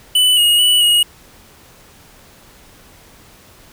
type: tone with pitch steps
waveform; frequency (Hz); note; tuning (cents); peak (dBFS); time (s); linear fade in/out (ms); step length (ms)
square; 2988 / 2876 / 2957 / 2885; F#7 / F#7 / F#7 / F#7; +16 / -50 / -2 / -44; -10; 0.15-1.03; 5; 220
effects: pink hiss -45 dBFS RMS until 3.72 s